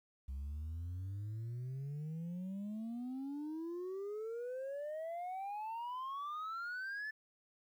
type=exponential sweep; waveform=sine; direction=up; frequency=65.41 to 1760 Hz; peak=-37 dBFS; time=0.28-7.11 s; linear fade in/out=10 ms; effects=tanh soft clip ceiling -39 dBFS + 12-bit